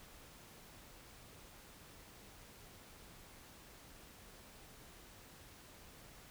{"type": "silence", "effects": ["pink hiss -58 dBFS RMS until 6.3 s"]}